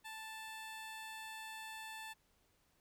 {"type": "tone", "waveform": "15% pulse", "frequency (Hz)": 880, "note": "A5", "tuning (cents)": 0, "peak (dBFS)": -40, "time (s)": [0.04, 2.14], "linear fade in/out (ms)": 20, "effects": ["pink hiss -75 dBFS RMS until 2.8 s"]}